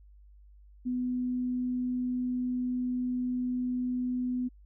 sine tone, 249.8 Hz, B3, 20 cents sharp, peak -28 dBFS, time 0.85-4.49 s, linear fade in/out 20 ms, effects added 50 Hz sine -52 dBFS peak until 4.65 s

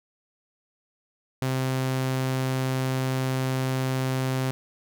sawtooth tone, 130.8 Hz, C3, in tune, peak -20 dBFS, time 1.42-4.51 s, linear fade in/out 0 ms, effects none

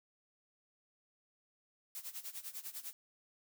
blue noise with tremolo, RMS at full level -43 dBFS, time 1.95-2.93 s, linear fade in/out 0 ms, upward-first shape sine, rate 10 Hz, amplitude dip 85%, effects none

